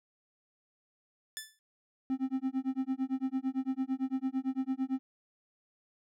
10% pulse tone with exponential decay, 1749 Hz, A6, 11 cents flat, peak -26 dBFS, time 1.37-1.59 s, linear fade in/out 0 ms, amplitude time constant 46 ms
triangle tone with tremolo, 263.4 Hz, C4, 12 cents sharp, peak -25 dBFS, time 2.1-4.99 s, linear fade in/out 0 ms, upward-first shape sine, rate 8.9 Hz, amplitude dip 100%
effects none

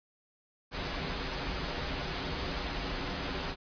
pink noise with comb filter, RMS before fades -35 dBFS, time 0.71-3.56 s, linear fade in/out 50 ms, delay 9.2 ms, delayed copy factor -0.6, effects resampled to 11025 Hz

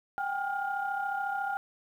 sine tone cluster, 770 / 804 / 1412 Hz, G5 / G5 / F6, -31 / +44 / +19 cents, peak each -36 / -32 / -34 dBFS, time 0.18-1.57 s, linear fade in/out 0 ms, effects tanh soft clip ceiling -20 dBFS + 10-bit

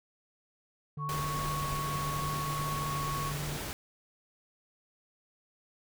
triangle tone with vibrato, 146.83 Hz, D3, in tune, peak -34 dBFS, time 0.97-3.57 s, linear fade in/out 5 ms, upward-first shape square, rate 0.81 Hz, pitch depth 10 cents each way
sine tone, 1108.7 Hz, C#6, in tune, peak -34 dBFS, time 0.98-3.33 s, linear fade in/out 50 ms
pink noise, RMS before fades -38 dBFS, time 1.09-3.73 s, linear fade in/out 0 ms
effects none

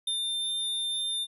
square tone with ADSR envelope, 3601 Hz, A7, 39 cents sharp, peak -27 dBFS, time 0.07-1.27 s, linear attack 5 ms, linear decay 89 ms, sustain -2 dB, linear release 44 ms, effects resampled to 32000 Hz

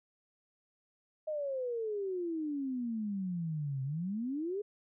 sine exponential two-way sweep, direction down then up, 629 to 130.5 to 425.9 Hz, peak -33 dBFS, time 1.27-4.62 s, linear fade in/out 10 ms, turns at 3.83 s, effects none

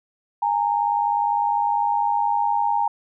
sine tone pair together, 822.2 / 922 Hz, G#5 / A#5, -18 / -19 cents, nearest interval major second, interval 199 cents, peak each -21 dBFS, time 0.42-2.88 s, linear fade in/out 5 ms, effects none

